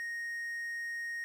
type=tone with quantisation; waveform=triangle; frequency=1864.7 Hz; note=A#6; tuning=in tune; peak=-34 dBFS; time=0-1.24 s; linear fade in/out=0 ms; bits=10; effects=none